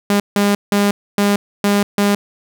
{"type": "tone bursts at uneven times", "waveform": "sawtooth", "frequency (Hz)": 202.9, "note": "G#3", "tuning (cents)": -40, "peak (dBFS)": -8, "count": 6, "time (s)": [[0.1, 0.2], [0.36, 0.55], [0.72, 0.91], [1.18, 1.36], [1.64, 1.83], [1.98, 2.15]], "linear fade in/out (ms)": 2, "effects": []}